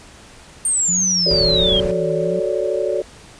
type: exponential sweep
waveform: sine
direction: down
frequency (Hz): 8860 to 3145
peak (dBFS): -15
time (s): 0.65-1.8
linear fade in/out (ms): 2
type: tone with vibrato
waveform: sine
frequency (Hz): 173.8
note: F3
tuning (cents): -8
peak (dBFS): -24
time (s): 0.88-2.4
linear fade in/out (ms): 10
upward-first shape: sine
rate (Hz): 1.4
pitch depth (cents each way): 120
type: chord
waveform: sine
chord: D major seventh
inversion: first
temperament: equal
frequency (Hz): 370 / 440 / 554.4 / 587.3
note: F#4 / A4 / C#5 / D5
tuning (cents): 0 / 0 / 0 / 0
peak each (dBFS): -23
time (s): 1.26-3.02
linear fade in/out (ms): 5
type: noise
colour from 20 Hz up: brown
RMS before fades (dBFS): -25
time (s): 1.3-1.92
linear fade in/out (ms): 10
effects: pink hiss -43 dBFS RMS until 3.39 s + resampled to 22050 Hz